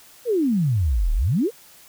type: exponential two-way sweep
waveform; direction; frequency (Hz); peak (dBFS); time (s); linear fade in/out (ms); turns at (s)
sine; down then up; 515 to 34.65 to 515; -17; 0.25-1.51; 50; 1.13
effects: white hiss -49 dBFS RMS until 1.88 s